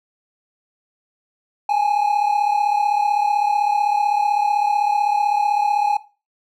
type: tone pair together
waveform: triangle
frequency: 821.2 / 857 Hz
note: G#5 / A5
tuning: -20 / -46 cents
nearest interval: minor second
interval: 74 cents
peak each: -15 / -20 dBFS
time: 1.69-5.97 s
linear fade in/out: 5 ms
effects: noise-tail reverb RT60 0.3 s tail -17 dB re dry